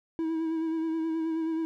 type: tone with vibrato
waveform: triangle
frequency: 323.4 Hz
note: E4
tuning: 33 cents flat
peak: -25 dBFS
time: 0.19-1.65 s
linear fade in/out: 0 ms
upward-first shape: sine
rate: 9.4 Hz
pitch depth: 29 cents each way
effects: none